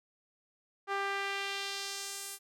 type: tone with band-pass filter sweep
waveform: sawtooth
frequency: 395.9 Hz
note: G4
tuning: 17 cents sharp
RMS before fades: -37 dBFS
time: 0.87-2.39 s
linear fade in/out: 50 ms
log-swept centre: 1200 to 11000 Hz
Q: 1.2
effects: none